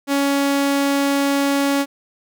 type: tone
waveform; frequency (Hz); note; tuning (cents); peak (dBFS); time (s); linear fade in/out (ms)
sawtooth; 279.7; C#4; +16; -12; 0.07-1.86; 50
effects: none